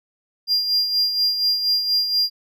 triangle tone with tremolo, 4800 Hz, D8, 37 cents sharp, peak -14 dBFS, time 0.47-2.3 s, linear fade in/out 50 ms, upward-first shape sine, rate 4.2 Hz, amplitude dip 55%, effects none

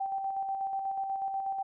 sine tone with tremolo, 779 Hz, G5, 11 cents flat, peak -29 dBFS, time 0-1.63 s, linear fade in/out 10 ms, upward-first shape square, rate 8.2 Hz, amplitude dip 35%, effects none

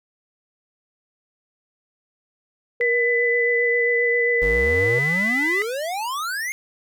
sine tone with vibrato, 474.9 Hz, A#4, 32 cents sharp, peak -20 dBFS, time 2.8-4.99 s, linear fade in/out 5 ms, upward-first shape triangle, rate 7.5 Hz, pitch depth 28 cents each way
sine tone, 2000 Hz, B6, 21 cents sharp, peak -19 dBFS, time 2.81-5.62 s, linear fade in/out 0 ms
square exponential sweep, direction up, 46.89 to 2180 Hz, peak -25 dBFS, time 4.42-6.52 s, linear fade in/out 0 ms
effects none

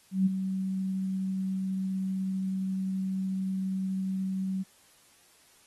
sine tone with ADSR envelope, 189.9 Hz, F#3, 45 cents sharp, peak -19 dBFS, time 0.11-4.64 s, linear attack 150 ms, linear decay 20 ms, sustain -9 dB, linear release 26 ms, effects white hiss -61 dBFS RMS until 5.66 s + AAC 32 kbps

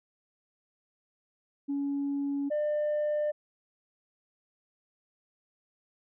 sine tone pair in turn, 281.4 / 598.5 Hz, C#4 / D5, +26 / +33 cents, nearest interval octave + minor second, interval 1307 cents, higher second, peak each -27 / -24 dBFS, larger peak second, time 1.68-2.5 / 2.5-3.32 s, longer neither, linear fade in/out 20 ms, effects tanh soft clip ceiling -25 dBFS

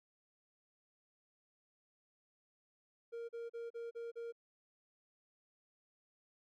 triangle tone bursts, 466.2 Hz, A#4, in tune, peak -40 dBFS, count 6, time 3.12-4.325 s, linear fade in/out 20 ms, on 170 ms, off 37 ms, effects none

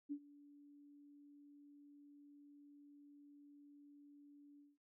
sine tone with ADSR envelope, 288.4 Hz, D4, 31 cents flat, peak -39 dBFS, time 0.09-4.78 s, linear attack 28 ms, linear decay 68 ms, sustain -21 dB, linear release 190 ms, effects none

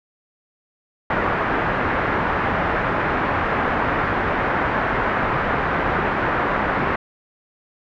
white low-pass noise, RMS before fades -21 dBFS, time 1.1-6.96 s, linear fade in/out 5 ms, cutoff 1700 Hz, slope 24 dB/octave, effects none

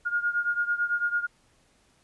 sine beating tone pair, 1421 / 1430 Hz, F6 / F6, +30 / +41 cents, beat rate 9 Hz, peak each -26 / -29 dBFS, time 0.05-1.27 s, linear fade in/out 20 ms, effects pink hiss -64 dBFS RMS until 2.03 s + resampled to 24000 Hz

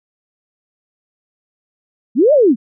sine linear two-way sweep, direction up then down, 196 to 628 to 196 Hz, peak -7 dBFS, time 2.15-2.56 s, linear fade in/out 50 ms, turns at 2.33 s, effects none

